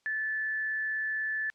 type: tone with frequency modulation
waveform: sine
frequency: 1744 Hz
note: A6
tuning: 16 cents flat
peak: -29 dBFS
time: 0.06-1.5 s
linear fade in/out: 0 ms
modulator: 156 Hz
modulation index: 0.2
effects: white hiss -73 dBFS RMS until 1.54 s + low-pass 6000 Hz 12 dB/octave